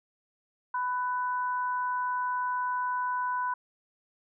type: tone pair together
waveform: sine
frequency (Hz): 996 / 1492.3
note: B5 / F#6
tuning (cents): +14 / +14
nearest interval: perfect fifth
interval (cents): 700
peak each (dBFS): -28 / -35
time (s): 0.74-3.54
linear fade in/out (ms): 5
effects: none